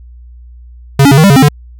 square tone with pitch steps, 138 / 281.7 / 136.5 / 156.8 / 198.5 / 139.2 / 265.4 / 146.7 Hz, C#3 / C#4 / C#3 / D#3 / G3 / C#3 / C4 / D3, -7 / +28 / -26 / +14 / +22 / +8 / +25 / -2 cents, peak -3 dBFS, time 0.99-1.486 s, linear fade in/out 5 ms, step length 62 ms, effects added 60 Hz sine -31 dBFS peak until 1.79 s

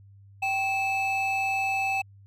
triangle tone pair together, 778 / 2617 Hz, G5 / E7, -13 / -13 cents, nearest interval octave + major sixth, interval 2100 cents, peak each -24 dBFS, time 0.42-2.02 s, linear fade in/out 10 ms, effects tanh soft clip ceiling -19 dBFS + added 99 Hz sine -49 dBFS peak until 2.26 s

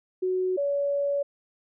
sine tone pair in turn, 370 / 566.8 Hz, F#4 / C#5, 0 / +38 cents, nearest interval perfect fifth, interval 738 cents, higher second, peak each -23 dBFS, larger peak neither, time 0.22-0.57 / 0.57-1.23 s, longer second, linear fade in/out 10 ms, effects none

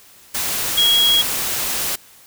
sine tone in noise, 3300 Hz, G#7, 12 cents flat, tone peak -12 dBFS, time 0.77-1.22 s, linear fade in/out 10 ms, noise white, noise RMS -22 dBFS, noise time 0.34-1.96 s, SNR +7 dB, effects white hiss -47 dBFS RMS until 2.26 s

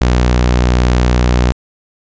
sawtooth tone, 61.2 Hz, B1, 15 cents flat, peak -5 dBFS, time 0.01-1.52 s, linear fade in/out 0 ms, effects resampled to 16000 Hz

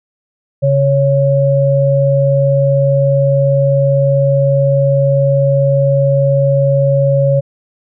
sine tone pair together, 138.6 / 554.4 Hz, C#3 / C#5, 0 / 0 cents, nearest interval 2 octaves, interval 2400 cents, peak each -11 dBFS, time 0.62-7.41 s, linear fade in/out 20 ms, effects none

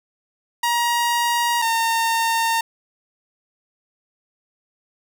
sawtooth tone pair in turn, 948 / 912.8 Hz, A#5 / A#5, +29 / -37 cents, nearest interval minor second, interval 66 cents, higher first, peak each -14 dBFS, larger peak neither, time 0.63-1.62 / 1.62-2.61 s, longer neither, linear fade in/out 5 ms, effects none

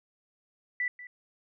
sine tone with echo, 1975.5 Hz, B6, in tune, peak -27 dBFS, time 0.8-0.88 s, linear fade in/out 2 ms, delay 190 ms, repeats 1, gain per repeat -15 dB, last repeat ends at 1.07 s, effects none

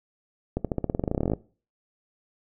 accelerating click train, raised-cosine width 2 ms, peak -12 dBFS, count 20, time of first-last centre 0.57-1.335 s, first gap 77 ms, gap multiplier 0.92, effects noise-tail reverb RT60 0.4 s tail -21 dB re dry

